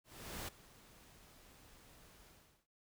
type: noise with ADSR envelope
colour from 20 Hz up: pink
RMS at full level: -43 dBFS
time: 0.04-2.67 s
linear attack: 440 ms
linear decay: 11 ms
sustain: -19 dB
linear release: 400 ms
effects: none